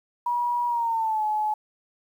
sine tone with pitch glide, 963 to 853 Hz, B5 to G#5, -44 to +46 cents, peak -22 dBFS, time 0.26-1.54 s, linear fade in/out 5 ms, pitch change -210 cents, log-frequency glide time 0.67-1.24 s, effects 9-bit

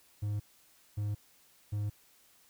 triangle tone bursts, 103.83 Hz, G#2, in tune, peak -29 dBFS, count 3, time 0.22-1.9 s, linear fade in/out 10 ms, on 180 ms, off 570 ms, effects white hiss -64 dBFS RMS until 2.49 s

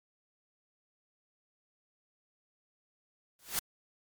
white noise with exponential growth, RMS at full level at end -28 dBFS, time 3.39-3.59 s, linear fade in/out 1 ms, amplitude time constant 43 ms, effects MP3 96 kbps

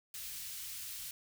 white band-stop noise, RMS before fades -44 dBFS, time 0.14-1.11 s, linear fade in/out 2 ms, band 100 to 2300 Hz, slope 12 dB/octave, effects none

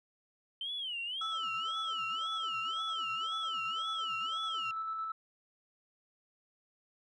sine tone with vibrato, 3064 Hz, G7, 40 cents flat, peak -35 dBFS, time 0.61-4.71 s, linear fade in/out 2 ms, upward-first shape sine, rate 1.9 Hz, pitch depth 190 cents each way
sine tone with tremolo, 1314 Hz, E6, 6 cents flat, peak -33 dBFS, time 1.21-5.12 s, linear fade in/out 5 ms, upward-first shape square, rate 9 Hz, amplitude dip 25%
effects tanh soft clip ceiling -29 dBFS

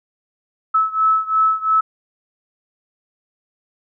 sine beating tone pair, 1300 / 1302.9 Hz, E6 / E6, -24 / -21 cents, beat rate 2.9 Hz, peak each -16 / -18 dBFS, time 0.74-1.81 s, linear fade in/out 10 ms, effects none

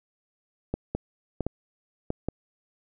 clicks, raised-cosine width 2 ms, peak -14 dBFS, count 6, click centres 0.74 / 0.95 / 1.407 / 1.466 / 2.104 / 2.286 s, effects none

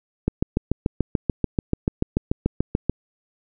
click train, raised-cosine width 3 ms, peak -6 dBFS, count 19, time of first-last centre 0.28-2.896 s, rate 6.88 Hz, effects none

